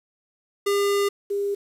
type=tone pair in turn; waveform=square / sine; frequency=402.6 / 402.6 Hz; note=G4 / G4; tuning=+46 / +46 cents; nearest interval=unison; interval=0 cents; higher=neither; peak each=-20 / -22 dBFS; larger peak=first; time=0.66-1.09 / 1.3-1.55 s; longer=first; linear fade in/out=10 ms; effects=resampled to 32000 Hz + 8-bit